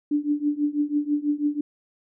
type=tone with tremolo; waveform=sine; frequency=293.7 Hz; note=D4; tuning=in tune; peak=-17 dBFS; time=0.11-1.61 s; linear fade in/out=5 ms; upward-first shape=triangle; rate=6.1 Hz; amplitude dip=95%; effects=none